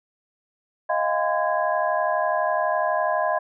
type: tone cluster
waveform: sine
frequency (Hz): 626 / 698 / 805 / 1022 / 1654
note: D#5 / F5 / G5 / C6 / G#6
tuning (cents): +10 / -1 / +46 / -41 / -8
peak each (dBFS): -24 / -25 / -32 / -26 / -30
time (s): 0.89-3.39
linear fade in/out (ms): 10
effects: none